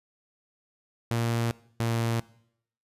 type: tone pair in turn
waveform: sawtooth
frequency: 116.54 / 115.47 Hz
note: A#2 / A#2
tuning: 0 / -16 cents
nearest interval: unison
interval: 16 cents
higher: first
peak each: -21 dBFS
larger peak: neither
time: 1.11-1.51 / 1.8-2.2 s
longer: neither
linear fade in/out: 0 ms
effects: noise-tail reverb RT60 0.7 s tail -21 dB re dry + resampled to 32000 Hz